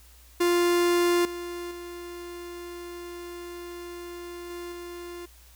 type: tone with level steps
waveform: 45% pulse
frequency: 349.2 Hz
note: F4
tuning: in tune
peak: -20 / -33 / -37 / -35 / -37 dBFS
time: 0.4-5.26 s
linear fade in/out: 10 ms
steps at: 1.25 / 1.71 / 4.5 / 4.72 s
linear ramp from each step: 2 ms
effects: added 60 Hz sine -52 dBFS peak until 5.55 s + white hiss -56 dBFS RMS until 5.55 s